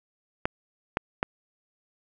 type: clicks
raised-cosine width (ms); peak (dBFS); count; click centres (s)
0.5; -9; 3; 0.455 / 0.971 / 1.229
effects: none